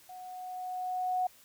sine tone with level ramp, 735 Hz, F#5, 12 cents flat, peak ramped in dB -44 to -26 dBFS, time 0.09-1.27 s, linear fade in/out 5 ms, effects white hiss -59 dBFS RMS until 1.44 s

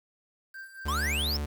triangle tone with tremolo, 1571 Hz, G6, 3 cents sharp, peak -37 dBFS, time 0.54-1.22 s, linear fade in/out 5 ms, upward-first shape sine, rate 4.4 Hz, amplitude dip 75%
45% pulse tone, 73.42 Hz, D2, in tune, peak -30 dBFS, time 0.85-1.46 s, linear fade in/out 10 ms
square exponential sweep, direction up, 1003 to 5500 Hz, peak -29 dBFS, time 0.88-1.37 s, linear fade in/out 5 ms
effects 9-bit

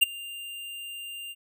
square tone with ADSR envelope, 2794 Hz, F7, in tune, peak -14 dBFS, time 0.01-1.35 s, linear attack 18 ms, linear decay 15 ms, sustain -23 dB, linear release 40 ms, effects none

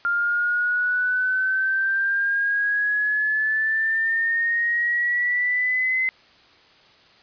sine exponential sweep, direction up, 1396 to 2055 Hz, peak -19 dBFS, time 0.05-6.09 s, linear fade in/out 0 ms, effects white hiss -53 dBFS RMS until 7.22 s + resampled to 11025 Hz

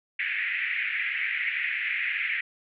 white band-pass noise, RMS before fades -29 dBFS, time 0.19-2.41 s, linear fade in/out 5 ms, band 1800 to 2400 Hz, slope 48 dB/octave, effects none

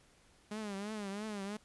sawtooth tone with vibrato, 206.1 Hz, G#3, 13 cents flat, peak -35 dBFS, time 0.51-1.57 s, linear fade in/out 5 ms, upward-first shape triangle, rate 3 Hz, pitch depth 120 cents each way, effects pink hiss -66 dBFS RMS until 1.64 s + resampled to 24000 Hz

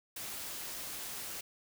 white noise, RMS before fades -42 dBFS, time 0.16-1.41 s, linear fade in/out 5 ms, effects none

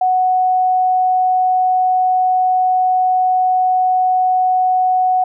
sine tone, 740 Hz, F#5, in tune, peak -11 dBFS, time 0.01-5.24 s, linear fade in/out 5 ms, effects none

